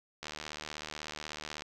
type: click train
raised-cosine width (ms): 0.2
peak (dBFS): -22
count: 107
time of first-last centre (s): 0.23-1.621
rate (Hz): 76.2
effects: none